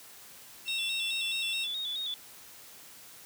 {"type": "tone", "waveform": "40% pulse", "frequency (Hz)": 2700, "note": "E7", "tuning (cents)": 41, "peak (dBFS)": -32, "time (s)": [0.65, 1.68], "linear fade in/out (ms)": 50}
{"type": "tone with vibrato", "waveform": "sine", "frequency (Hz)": 3593, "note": "A7", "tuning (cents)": 36, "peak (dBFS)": -32, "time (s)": [0.68, 2.14], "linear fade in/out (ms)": 0, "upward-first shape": "square", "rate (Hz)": 4.7, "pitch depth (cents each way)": 64}
{"effects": ["white hiss -51 dBFS RMS until 3.25 s", "high-pass 60 Hz 12 dB/octave"]}